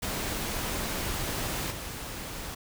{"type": "noise with level steps", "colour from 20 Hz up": "pink", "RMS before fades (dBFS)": [-32, -38], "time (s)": [0.02, 2.55], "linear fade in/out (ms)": 10, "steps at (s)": 1.7, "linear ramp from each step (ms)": 20, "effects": []}